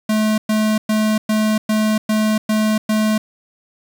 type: tone bursts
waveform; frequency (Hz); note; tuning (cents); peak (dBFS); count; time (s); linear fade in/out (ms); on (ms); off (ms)
square; 215.7; A3; -34; -15; 8; 0.09-3.18; 5; 290; 110
effects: 7-bit